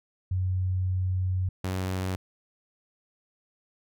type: tone pair in turn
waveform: sine / sawtooth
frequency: 92.5 / 93.3 Hz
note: F#2 / F#2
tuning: 0 / +15 cents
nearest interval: unison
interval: 15 cents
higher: second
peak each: -24 dBFS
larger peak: neither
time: 0.31-1.49 / 1.64-2.16 s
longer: first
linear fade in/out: 5 ms
effects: none